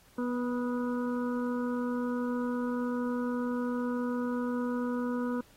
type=harmonic tone with a mistuned harmonic; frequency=244.9 Hz; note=B3; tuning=14 cents flat; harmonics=1 / 2 / 4 / 5 / 6; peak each=-30 / -36 / -42 / -44 / -46 dBFS; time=0.18-5.41 s; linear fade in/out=5 ms; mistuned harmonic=5; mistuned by=+28 cents; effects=pink hiss -61 dBFS RMS until 5.56 s + AAC 48 kbps